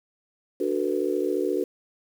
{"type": "chord", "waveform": "sine", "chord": "B minor seventh", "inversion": "first", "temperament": "just", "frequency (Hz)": [296.3, 370.4, 444.5, 493.9], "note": ["D4", "F#4", "A4", "B4"], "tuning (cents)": [15, 2, 18, 0], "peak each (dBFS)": [-29, -26, -29, -30], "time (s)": [0.6, 1.64], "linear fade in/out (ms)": 5, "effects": ["8-bit"]}